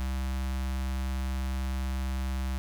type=tone with notch filter; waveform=square; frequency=65.41 Hz; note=C2; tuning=in tune; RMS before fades=-31 dBFS; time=0-2.58 s; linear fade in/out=0 ms; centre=430 Hz; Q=1.1; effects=none